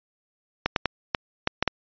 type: clicks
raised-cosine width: 0.3 ms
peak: -5 dBFS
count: 7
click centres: 0.66 / 0.762 / 0.857 / 1.148 / 1.474 / 1.626 / 1.677 s
effects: resampled to 11025 Hz